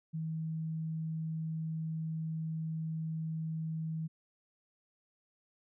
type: tone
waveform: sine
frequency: 160 Hz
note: D#3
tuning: 49 cents sharp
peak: -34 dBFS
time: 0.13-4.08 s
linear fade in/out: 20 ms
effects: none